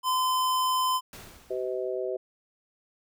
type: tone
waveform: square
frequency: 1024 Hz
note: C6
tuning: 38 cents flat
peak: -24 dBFS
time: 0.03-1.01 s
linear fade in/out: 50 ms
type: noise with exponential decay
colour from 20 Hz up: pink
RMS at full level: -42 dBFS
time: 1.13-2.1 s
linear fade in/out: 1 ms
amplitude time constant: 210 ms
type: harmonic tone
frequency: 127.2 Hz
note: C3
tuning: 48 cents flat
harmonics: 3 / 4 / 5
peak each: -31 / -33 / -34 dBFS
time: 1.5-2.17 s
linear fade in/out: 10 ms
effects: none